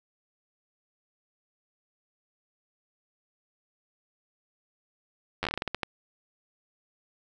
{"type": "slowing click train", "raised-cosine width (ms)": 0.3, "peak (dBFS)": -13, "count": 12, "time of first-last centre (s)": [5.43, 5.832], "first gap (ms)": 10, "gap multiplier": 1.24, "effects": []}